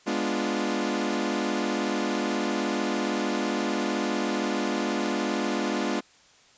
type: chord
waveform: sawtooth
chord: G# diminished seventh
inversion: none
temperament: equal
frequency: 207.7 / 246.9 / 293.7 / 349.2 Hz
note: G#3 / B3 / D4 / F4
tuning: 0 / 0 / 0 / 0 cents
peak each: -27 dBFS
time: 0.06-6.01 s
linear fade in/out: 20 ms
effects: white hiss -57 dBFS RMS until 6.57 s + resampled to 16000 Hz